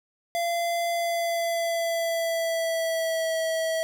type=tone with pitch glide; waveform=square; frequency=684 to 648.2 Hz; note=F5 to E5; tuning=-36 to -29 cents; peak=-25 dBFS; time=0.35-3.83 s; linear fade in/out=0 ms; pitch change=-93 cents; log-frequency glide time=0.9-3.38 s; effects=none